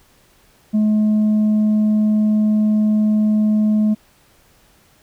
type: tone with tanh clipping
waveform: triangle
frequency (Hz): 213.3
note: G#3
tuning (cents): +46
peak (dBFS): -13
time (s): 0.73-3.95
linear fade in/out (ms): 20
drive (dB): 7
effects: pink hiss -54 dBFS RMS until 5.02 s